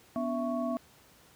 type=tone cluster; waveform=sine; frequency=246.5 / 288.3 / 664 / 1110 Hz; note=B3 / D4 / E5 / C#6; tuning=-3 / -32 / +12 / +2 cents; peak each=-32 / -39 / -33 / -40 dBFS; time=0.16-0.77 s; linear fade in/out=0 ms; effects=pink hiss -59 dBFS RMS until 1.35 s + high-pass 80 Hz 12 dB/octave